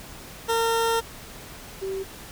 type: tone pair in turn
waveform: 20% pulse / sine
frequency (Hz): 457.3 / 385.1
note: A#4 / G4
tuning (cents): -33 / -31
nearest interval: minor third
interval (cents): 298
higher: first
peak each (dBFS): -16 / -27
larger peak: first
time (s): 0.48-1.01 / 1.81-2.04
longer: first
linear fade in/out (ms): 20
effects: pink hiss -42 dBFS RMS until 2.31 s